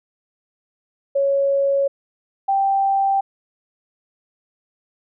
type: tone pair in turn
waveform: sine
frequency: 554.4 / 784 Hz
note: C#5 / G5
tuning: 0 / 0 cents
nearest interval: tritone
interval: 600 cents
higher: second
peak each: -15 dBFS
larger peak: neither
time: 1.15-1.88 / 2.48-3.21 s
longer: neither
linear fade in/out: 10 ms
effects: none